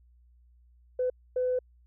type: tone bursts at uneven times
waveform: sine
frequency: 504 Hz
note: B4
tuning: 35 cents sharp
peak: -24 dBFS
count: 2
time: 0.99-1.1 / 1.36-1.59 s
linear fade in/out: 5 ms
effects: tanh soft clip ceiling -20 dBFS + added 60 Hz sine -57 dBFS peak until 1.86 s